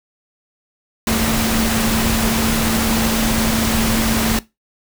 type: tone in noise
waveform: sine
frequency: 224.2 Hz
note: A3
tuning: 33 cents sharp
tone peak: -18 dBFS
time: 1.07-4.39 s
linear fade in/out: 2 ms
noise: pink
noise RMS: -19 dBFS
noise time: 1.07-4.39 s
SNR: -2 dB
effects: noise-tail reverb RT60 0.2 s tail -19 dB re dry